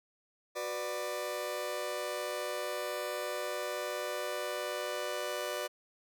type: chord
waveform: sawtooth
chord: B minor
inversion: second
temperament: just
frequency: 370.4 / 493.9 / 592.7 Hz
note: F#4 / B4 / D5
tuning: +2 / 0 / +16 cents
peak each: -38 / -36 / -33 dBFS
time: 0.55-5.68 s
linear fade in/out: 20 ms
effects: none